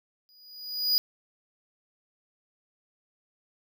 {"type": "tone with exponential growth", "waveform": "square", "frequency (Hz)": 4919, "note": "D#8", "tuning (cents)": -21, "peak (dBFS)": -19, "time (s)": [0.29, 0.98], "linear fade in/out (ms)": 0, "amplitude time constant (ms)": 150, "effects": []}